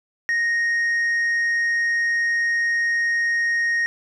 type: tone with tanh clipping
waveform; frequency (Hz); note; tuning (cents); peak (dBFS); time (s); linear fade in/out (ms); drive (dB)
sine; 1864.7; A#6; 0; -19; 0.29-3.86; 0; 3
effects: none